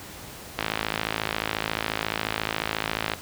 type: click train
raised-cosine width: 0.3 ms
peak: -8 dBFS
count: 139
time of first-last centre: 0.59-3.136 s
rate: 54.2 Hz
effects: pink hiss -41 dBFS RMS until 3.21 s + high-pass 60 Hz 12 dB/octave